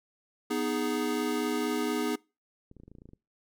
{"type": "chord", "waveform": "square", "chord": "G# minor", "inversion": "first", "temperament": "equal", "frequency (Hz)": [246.9, 311.1, 415.3], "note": ["B3", "D#4", "G#4"], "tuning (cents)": [0, 0, 0], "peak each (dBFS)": -33, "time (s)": [0.5, 2.16], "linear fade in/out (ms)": 10}
{"type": "clicks", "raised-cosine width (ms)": 3, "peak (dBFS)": -37, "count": 12, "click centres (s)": [2.714, 2.767, 2.8, 2.835, 2.88, 2.916, 2.952, 2.985, 3.019, 3.056, 3.09, 3.134]}
{"effects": ["noise-tail reverb RT60 0.3 s tail -25 dB re dry"]}